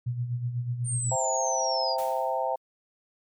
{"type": "tone with tremolo", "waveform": "sine", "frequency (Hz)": 121.5, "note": "B2", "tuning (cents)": -28, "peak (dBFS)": -25, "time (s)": [0.06, 1.16], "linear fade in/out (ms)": 10, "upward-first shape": "sine", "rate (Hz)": 8.1, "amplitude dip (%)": 60}
{"type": "exponential sweep", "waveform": "sine", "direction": "down", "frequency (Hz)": [9020, 4733], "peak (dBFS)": -29, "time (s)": [0.84, 1.97], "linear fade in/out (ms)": 50}
{"type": "chord", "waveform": "sine", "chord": "C dominant seventh", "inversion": "none", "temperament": "equal with one note detuned", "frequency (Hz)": [523.3, 659.3, 784, 911.6], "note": ["C5", "E5", "G5", "Bb5"], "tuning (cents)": [0, 0, 0, -39], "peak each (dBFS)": -31, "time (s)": [1.11, 2.56], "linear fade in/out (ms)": 10}
{"type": "noise with exponential decay", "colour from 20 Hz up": "white", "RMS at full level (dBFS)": -41, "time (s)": [1.98, 2.58], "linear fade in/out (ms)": 5, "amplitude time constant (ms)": 130}
{"effects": []}